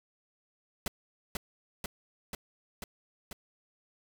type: noise with echo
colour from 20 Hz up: pink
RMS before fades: -33 dBFS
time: 0.86-0.88 s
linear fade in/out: 2 ms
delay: 490 ms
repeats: 5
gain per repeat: -2 dB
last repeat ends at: 3.33 s
effects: none